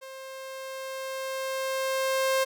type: tone with level ramp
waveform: sawtooth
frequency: 530 Hz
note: C5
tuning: 22 cents sharp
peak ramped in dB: -37 to -18 dBFS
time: 0.01-2.45 s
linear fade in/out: 20 ms
effects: none